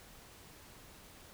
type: silence
effects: pink hiss -56 dBFS RMS until 1.33 s